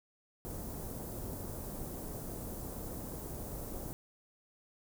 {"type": "band-stop noise", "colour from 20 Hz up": "pink", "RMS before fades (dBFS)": -42, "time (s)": [0.45, 3.93], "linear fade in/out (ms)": 0, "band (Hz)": [660, 11000], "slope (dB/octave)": 12, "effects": []}